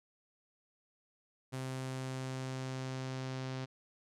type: tone with low-pass filter sweep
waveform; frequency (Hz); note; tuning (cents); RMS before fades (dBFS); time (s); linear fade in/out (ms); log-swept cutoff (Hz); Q
sawtooth; 130.81; C3; 0; -40; 1.52-3.66; 20; 10000 to 5100; 1.3
effects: none